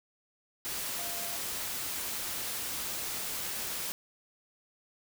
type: tone in noise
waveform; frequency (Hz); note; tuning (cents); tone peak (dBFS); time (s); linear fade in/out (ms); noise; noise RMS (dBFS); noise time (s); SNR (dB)
sine; 691; F5; -19; -45; 0.99-1.36; 0; white; -36; 0.65-3.92; -12
effects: none

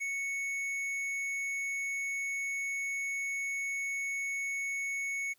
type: tone with tanh clipping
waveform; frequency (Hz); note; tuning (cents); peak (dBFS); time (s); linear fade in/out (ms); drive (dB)
sine; 2214; C#7; -3; -34; 0-5.34; 20; 10
effects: white hiss -70 dBFS RMS until 5.38 s

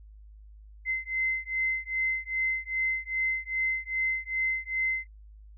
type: beating tone pair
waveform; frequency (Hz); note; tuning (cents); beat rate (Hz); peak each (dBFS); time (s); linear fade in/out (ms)
sine; 2063 / 2065.5; C7 / C7; -25 / -23; 2.5; -30; 0.85-5.07; 50
effects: added 52 Hz sine -47 dBFS peak until 5.57 s

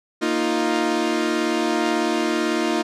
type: chord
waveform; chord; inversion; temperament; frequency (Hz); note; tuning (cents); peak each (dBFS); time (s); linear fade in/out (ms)
sawtooth; Bb suspended fourth; none; equal; 233.1 / 311.1 / 349.2; Bb3 / Eb4 / F4; 0 / 0 / 0; -22 / -19 / -19; 0.21-2.83; 20
effects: low-pass 7000 Hz 12 dB/octave

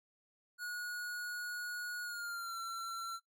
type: tone with pitch glide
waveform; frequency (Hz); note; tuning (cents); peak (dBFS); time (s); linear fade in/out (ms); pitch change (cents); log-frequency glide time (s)
square; 1452 to 1354.8; F#6 to E6; -33 to +47; -40; 0.58-3.2; 50; -120; 2.02-2.58
effects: noise-tail reverb RT60 0.1 s tail -17 dB re dry

